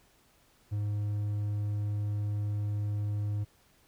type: tone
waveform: triangle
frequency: 103.7 Hz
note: G#2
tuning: 2 cents flat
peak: -27 dBFS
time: 0.71-3.45 s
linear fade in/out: 20 ms
effects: pink hiss -65 dBFS RMS until 3.87 s